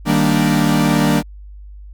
45% pulse chord, Eb major seventh, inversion none, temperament equal, 155.56 / 196 / 233.1 / 293.7 Hz, Eb3 / G3 / Bb3 / D4, 0 / 0 / 0 / 0 cents, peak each -18 dBFS, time 0.05-1.23 s, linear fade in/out 50 ms, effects added 50 Hz sine -33 dBFS peak until 1.93 s

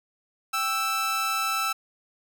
sawtooth tone pair together, 783.2 / 1318.5 Hz, G5 / E6, -2 / 0 cents, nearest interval major sixth, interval 902 cents, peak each -31 / -21 dBFS, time 0.53-1.73 s, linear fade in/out 10 ms, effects none

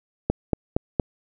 click train, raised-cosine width 2 ms, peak -6 dBFS, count 4, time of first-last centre 0.3-0.998 s, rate 4.3 Hz, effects none

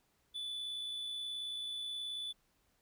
triangle tone with amplitude modulation, 3476 Hz, A7, 22 cents flat, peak -36 dBFS, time 0.34-2.33 s, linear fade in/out 20 ms, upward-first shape sine, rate 58.6 Hz, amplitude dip 25%, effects pink hiss -75 dBFS RMS until 2.81 s

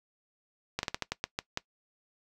slowing click train, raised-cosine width 0.2 ms, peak -13 dBFS, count 9, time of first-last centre 0.79-1.574 s, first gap 41 ms, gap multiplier 1.24, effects noise-tail reverb RT60 0.1 s tail -20 dB re dry

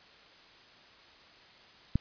click, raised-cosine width 5 ms, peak -13 dBFS, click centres 1.956 s, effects white hiss -56 dBFS RMS until 2 s + resampled to 11025 Hz

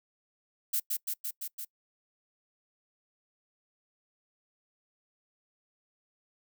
violet noise with echo, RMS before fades -29 dBFS, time 0.73-0.8 s, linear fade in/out 10 ms, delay 170 ms, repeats 5, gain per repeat -2 dB, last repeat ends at 1.65 s, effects noise-tail reverb RT60 0.1 s tail -24 dB re dry

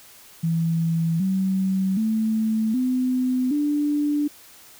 sine tone with pitch steps, 164.81 / 190.41 / 220 / 254.2 / 293.7 Hz, E3 / F#3 / A3 / C4 / D4, 0 / +50 / 0 / -50 / 0 cents, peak -19 dBFS, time 0.43-4.28 s, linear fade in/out 10 ms, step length 770 ms, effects white hiss -48 dBFS RMS until 4.79 s

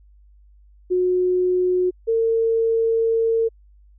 sine tone pair in turn, 363.8 / 453.6 Hz, F#4 / A#4, -29 / -47 cents, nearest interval major third, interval 382 cents, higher second, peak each -16 dBFS, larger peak neither, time 0.9-1.91 / 2.07-3.49 s, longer second, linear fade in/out 20 ms, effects added 50 Hz sine -48 dBFS peak until 3.98 s

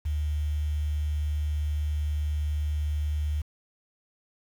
sine tone with quantisation, 74.8 Hz, D2, 32 cents sharp, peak -25 dBFS, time 0.05-3.42 s, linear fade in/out 10 ms, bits 8, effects none

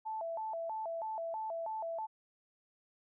sine tone with vibrato, 763 Hz, G5, 47 cents flat, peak -36 dBFS, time 0.05-2.07 s, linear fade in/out 20 ms, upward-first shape square, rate 3.1 Hz, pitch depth 240 cents each way, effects none

